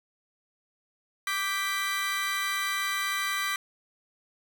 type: chord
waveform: 30% pulse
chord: G major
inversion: second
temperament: equal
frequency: 1174.7 / 1568 / 1975.5 Hz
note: D6 / G6 / B6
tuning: 0 / 0 / 0 cents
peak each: -29 / -32 / -28 dBFS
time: 1.27-3.56 s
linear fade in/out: 2 ms
effects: 8-bit